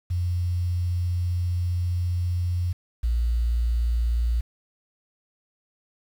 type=tone pair in turn; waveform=sine; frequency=88.5 / 58.43 Hz; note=F2 / A#1; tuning=+23 / +5 cents; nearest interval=perfect fifth; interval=718 cents; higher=first; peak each=-22 / -20 dBFS; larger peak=second; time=0.1-2.73 / 3.03-4.41 s; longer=first; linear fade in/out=10 ms; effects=8-bit